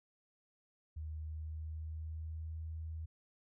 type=tone with pitch glide; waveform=sine; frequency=77.78 to 80.01 Hz; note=D#2 to D#2; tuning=0 to +49 cents; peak=-40 dBFS; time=0.96-3.06 s; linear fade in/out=10 ms; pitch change=+49 cents; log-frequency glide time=1.15-2.58 s; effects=none